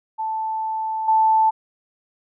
sine tone with level steps, 880 Hz, A5, in tune, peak -22 / -13 dBFS, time 0.18-1.51 s, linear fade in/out 20 ms, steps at 1.08 s, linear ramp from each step 5 ms, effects none

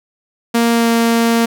sawtooth tone with pitch glide, 233.1 to 231.1 Hz, A#3 to A#3, 0 to -15 cents, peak -7 dBFS, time 0.54-1.46 s, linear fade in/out 10 ms, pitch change -15 cents, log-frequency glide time 0.72-0.88 s, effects none

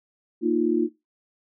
sine chord, Bb suspended fourth, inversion none, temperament equal, 233.1 / 311.1 / 349.2 Hz, Bb3 / Eb4 / F4, 0 / 0 / 0 cents, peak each -25 / -24 / -22 dBFS, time 0.41-0.89 s, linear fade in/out 50 ms, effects noise-tail reverb RT60 0.2 s tail -17 dB re dry

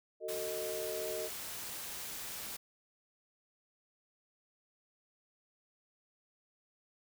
sine chord, D# diminished, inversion first, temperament just, 373.4 / 448 / 622.3 Hz, F#4 / A4 / D#5, +16 / +31 / 0 cents, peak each -43 / -41 / -40 dBFS, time 0.2-1.3 s, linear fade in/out 50 ms
white noise, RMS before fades -43 dBFS, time 0.28-2.57 s, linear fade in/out 10 ms
effects none

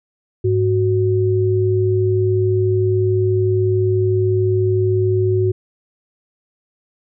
sine tone pair together, 103.83 / 370 Hz, G#2 / F#4, 0 / 0 cents, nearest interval octave + minor seventh, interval 2200 cents, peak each -16 dBFS, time 0.44-5.52 s, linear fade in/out 10 ms, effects none

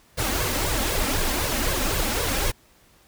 pink noise with flanger, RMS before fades -24 dBFS, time 0.17-2.52 s, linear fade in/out 20 ms, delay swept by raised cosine 1.8 to 3.8 ms, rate 3.9 Hz, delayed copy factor +0.8, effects pink hiss -57 dBFS RMS until 3.07 s

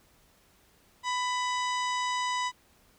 harmonic tone with a mistuned harmonic, 995 Hz, B5, 13 cents sharp, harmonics 1 / 2 / 3 / 4 / 5 / 6 / 7 / 8, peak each -29 / -35 / -39 / -41 / -43 / -45 / -46 / -47 dBFS, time 1.03-2.52 s, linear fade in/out 50 ms, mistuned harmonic 4, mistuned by -69 cents, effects pink hiss -63 dBFS RMS until 2.98 s

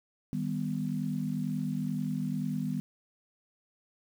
sine chord, Eb augmented, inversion none, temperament equal with one note detuned, 155.56 / 197.7 / 246.9 Hz, Eb3 / G3 / B3, 0 / +15 / 0 cents, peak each -34 dBFS, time 0.33-2.8 s, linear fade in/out 0 ms, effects 9-bit

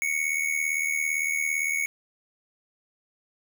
square tone with amplitude modulation, 2216 Hz, C#7, 1 cent flat, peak -22 dBFS, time 0.02-1.86 s, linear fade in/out 0 ms, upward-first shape sine, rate 77.7 Hz, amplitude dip 70%, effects none

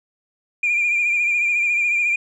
sine tone with vibrato, 2400 Hz, D7, 37 cents sharp, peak -15 dBFS, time 0.63-2.16 s, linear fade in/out 5 ms, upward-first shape triangle, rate 14 Hz, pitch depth 50 cents each way, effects tanh soft clip ceiling -13 dBFS

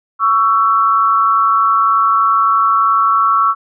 sine tone pair together, 1119.2 / 1331 Hz, C#6 / E6, +16 / +16 cents, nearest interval minor third, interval 300 cents, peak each -12 dBFS, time 0.19-3.55 s, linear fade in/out 50 ms, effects none

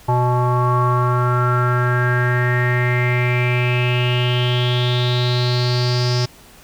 square tone with low-pass filter sweep, 123.5 Hz, B2, in tune, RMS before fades -17 dBFS, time 0.08-6.26 s, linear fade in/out 10 ms, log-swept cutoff 910 to 5200 Hz, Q 7.4, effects pink hiss -45 dBFS RMS until 6.63 s

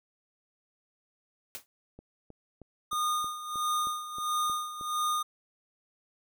white noise with exponential decay, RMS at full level -36 dBFS, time 1.55-1.66 s, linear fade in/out 0 ms, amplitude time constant 23 ms
click train, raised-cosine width 2 ms, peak -34 dBFS, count 10, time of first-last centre 1.99-4.811 s, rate 3.19 Hz
square tone with tremolo, 1224 Hz, D#6, 29 cents flat, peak -27 dBFS, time 2.91-5.23 s, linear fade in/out 10 ms, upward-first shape sine, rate 1.5 Hz, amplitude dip 75%
effects none

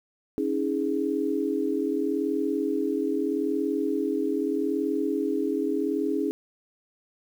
sine chord, C# suspended second, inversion none, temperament equal with one note detuned, 277.2 / 318 / 415.3 Hz, C#4 / D#4 / G#4, 0 / +38 / 0 cents, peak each -28 dBFS, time 0.38-6.31 s, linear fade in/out 0 ms, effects 9-bit

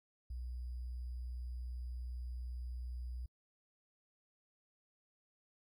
sine tone with sample-and-hold, 61.3 Hz, B1, 12 cents flat, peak -40 dBFS, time 0.3-3.26 s, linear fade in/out 5 ms, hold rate 4900 Hz, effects AAC 48 kbps

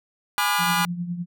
sawtooth chord, G# diminished seventh, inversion none, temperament just, 830.6 / 996.7 / 1196.1 / 1435.3 Hz, G#5 / B5 / D6 / F6, 0 / +16 / +31 / +47 cents, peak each -22 dBFS, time 0.38-0.85 s, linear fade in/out 0 ms
sine tone with tremolo, 174.61 Hz, F3, in tune, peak -23 dBFS, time 0.58-1.26 s, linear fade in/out 50 ms, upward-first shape triangle, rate 9.8 Hz, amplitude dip 70%
effects none

